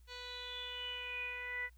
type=tone with low-pass filter sweep; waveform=10% pulse; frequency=493.9 Hz; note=B4; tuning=in tune; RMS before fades=-43 dBFS; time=0.07-1.7 s; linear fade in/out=50 ms; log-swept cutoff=4600 to 1900 Hz; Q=9.6; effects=added 60 Hz sine -58 dBFS peak until 1.77 s + white hiss -75 dBFS RMS until 1.77 s